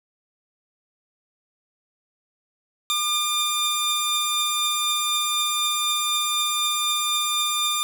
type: tone pair together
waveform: sawtooth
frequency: 1200 / 3596 Hz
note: D6 / A7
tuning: +37 / +37 cents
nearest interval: octave + perfect fifth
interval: 1900 cents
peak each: -22 / -20 dBFS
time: 2.9-7.83 s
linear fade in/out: 0 ms
effects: none